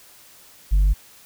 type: tone with tanh clipping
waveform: sine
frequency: 48.51 Hz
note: G1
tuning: 17 cents flat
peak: -14 dBFS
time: 0.71-0.94 s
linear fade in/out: 20 ms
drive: 2 dB
effects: white hiss -49 dBFS RMS until 1.25 s